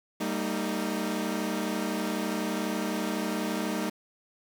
sawtooth chord, Eb major, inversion first, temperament equal with one note detuned, 196 / 228 / 311.1 Hz, G3 / Bb3 / Eb4, 0 / -38 / 0 cents, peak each -29 dBFS, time 0.2-3.9 s, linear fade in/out 10 ms, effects 8-bit

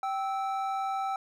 triangle tone pair together, 778 / 1310 Hz, G5 / E6, -13 / -11 cents, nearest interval major sixth, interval 902 cents, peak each -28 / -33 dBFS, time 0.03-1.16 s, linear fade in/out 2 ms, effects none

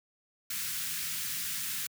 white band-stop noise, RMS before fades -35 dBFS, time 0.5-1.87 s, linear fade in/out 5 ms, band 210 to 1400 Hz, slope 24 dB/octave, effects high-pass 100 Hz 12 dB/octave

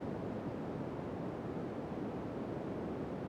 white band-pass noise, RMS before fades -41 dBFS, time 0-3.28 s, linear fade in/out 20 ms, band 120 to 390 Hz, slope 12 dB/octave, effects none

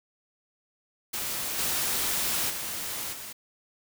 white noise with level steps, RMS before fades -32 / -28 / -34 / -40 dBFS, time 1.13-3.33 s, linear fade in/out 10 ms, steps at 1.57 / 2.49 / 3.12 s, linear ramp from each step 20 ms, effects none

